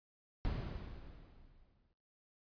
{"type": "noise with exponential decay", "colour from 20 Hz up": "brown", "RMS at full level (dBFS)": -35, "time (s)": [0.45, 1.93], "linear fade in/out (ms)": 0, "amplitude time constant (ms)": 320, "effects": ["noise-tail reverb RT60 0.7 s tail -25 dB re dry", "resampled to 11025 Hz"]}